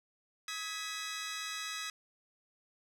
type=chord; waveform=15% pulse; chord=G# minor; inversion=second; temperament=equal with one note detuned; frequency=1269.9 / 1661.2 / 1975.5 Hz; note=D#6 / G#6 / B6; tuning=+35 / 0 / 0 cents; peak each=-35 / -37 / -36 dBFS; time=0.48-1.9 s; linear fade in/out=2 ms; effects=low-pass 11000 Hz 12 dB/octave

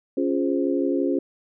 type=chord; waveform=sine; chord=Db major seventh; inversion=none; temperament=equal; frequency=277.2 / 349.2 / 415.3 / 523.3 Hz; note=Db4 / F4 / Ab4 / C5; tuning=0 / 0 / 0 / 0 cents; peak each=-23 / -25 / -28 / -29 dBFS; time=0.17-1.19 s; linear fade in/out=5 ms; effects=none

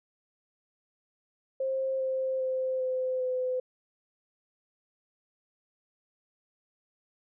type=tone with pitch steps; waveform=sine; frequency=530 / 524.5 / 519.1 / 513.7 / 508.4 Hz; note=C5 / C5 / C5 / C5 / C5; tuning=+22 / +4 / -14 / -32 / -50 cents; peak=-27 dBFS; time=1.6-3.6 s; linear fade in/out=5 ms; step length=400 ms; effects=none

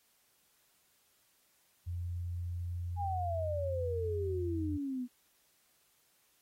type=tone; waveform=sine; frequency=87.31 Hz; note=F2; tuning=in tune; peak=-35 dBFS; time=1.86-4.78 s; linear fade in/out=20 ms
type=exponential sweep; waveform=sine; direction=down; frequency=833 to 241.9 Hz; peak=-34 dBFS; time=2.96-5.08 s; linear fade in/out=50 ms
effects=white hiss -71 dBFS RMS until 6.41 s + AAC 48 kbps

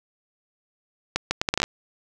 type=accelerating click train; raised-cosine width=0.2 ms; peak=-4 dBFS; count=10; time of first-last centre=1.16-1.64 s; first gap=150 ms; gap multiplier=0.7; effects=7-bit

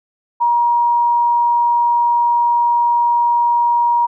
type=tone; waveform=sine; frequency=950 Hz; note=A#5; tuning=33 cents sharp; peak=-11 dBFS; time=0.4-4.07 s; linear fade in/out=20 ms; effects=none

